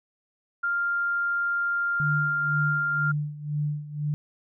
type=tone; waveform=sine; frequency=1396.9 Hz; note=F6; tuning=in tune; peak=-23 dBFS; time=0.63-3.12 s; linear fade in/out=10 ms
type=tone with tremolo; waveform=sine; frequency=148.4 Hz; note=D3; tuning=18 cents sharp; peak=-23 dBFS; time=2-4.14 s; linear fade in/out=0 ms; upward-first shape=sine; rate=2 Hz; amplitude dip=80%
effects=none